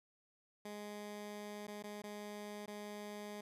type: tone with dropouts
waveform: 15% pulse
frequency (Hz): 207.7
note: G#3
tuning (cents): 0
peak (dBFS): -39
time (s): 0.65-3.41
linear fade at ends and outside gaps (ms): 5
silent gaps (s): 1.67-1.679 / 1.826-1.838 / 2.02-2.037 / 2.66-2.677
effects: resampled to 32000 Hz